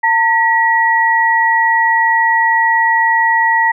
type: tone pair together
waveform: sine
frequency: 904.5 / 1921 Hz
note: A5 / B6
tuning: +48 / -48 cents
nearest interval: octave + minor second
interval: 1304 cents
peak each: -12 dBFS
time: 0.03-3.72 s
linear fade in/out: 10 ms
effects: none